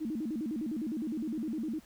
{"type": "tone with vibrato", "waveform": "sine", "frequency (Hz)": 266, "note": "C4", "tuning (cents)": 29, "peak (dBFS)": -32, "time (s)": [0, 1.8], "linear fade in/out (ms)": 20, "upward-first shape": "square", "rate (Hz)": 9.8, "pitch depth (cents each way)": 280, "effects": ["pink hiss -60 dBFS RMS until 1.85 s"]}